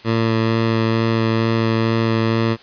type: tone with vibrato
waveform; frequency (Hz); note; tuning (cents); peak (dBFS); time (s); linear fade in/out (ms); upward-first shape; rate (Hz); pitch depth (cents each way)
15% pulse; 113.2; A2; +50; -9; 0.04-2.57; 50; sine; 2.2; 11
effects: white hiss -44 dBFS RMS until 2.62 s + resampled to 11025 Hz